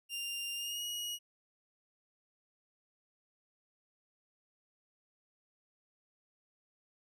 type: tone with pitch glide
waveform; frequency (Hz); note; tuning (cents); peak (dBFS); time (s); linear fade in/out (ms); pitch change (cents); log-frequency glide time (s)
sawtooth; 2794 to 2896; F7 to F#7; 0 to -38; -34; 0.09-1.19; 50; +62; 0.55-0.84
effects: none